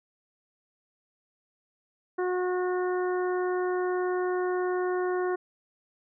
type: harmonic tone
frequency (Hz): 363.7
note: F#4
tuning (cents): -30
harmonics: 1 / 2 / 3 / 4 / 5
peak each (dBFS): -26 / -35 / -37 / -39 / -43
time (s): 2.18-5.36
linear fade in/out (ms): 10
effects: none